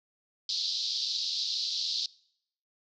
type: band-pass noise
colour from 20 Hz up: pink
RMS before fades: -32 dBFS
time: 0.49-2.06 s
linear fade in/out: 2 ms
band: 3800 to 5000 Hz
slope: 48 dB/octave
effects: noise-tail reverb RT60 0.7 s tail -23 dB re dry